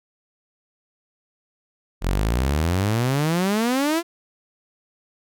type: exponential sweep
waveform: sawtooth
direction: up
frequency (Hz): 42.02 to 349.2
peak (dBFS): -15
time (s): 2.01-4.03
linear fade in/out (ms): 50
effects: none